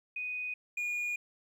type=tone pair in turn; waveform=sine / triangle; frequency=2489 / 2439 Hz; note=D#7 / D#7; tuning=0 / -35 cents; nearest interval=unison; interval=35 cents; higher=first; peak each=-34 / -30 dBFS; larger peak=second; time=0.16-0.54 / 0.77-1.16 s; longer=second; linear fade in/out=5 ms; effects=12-bit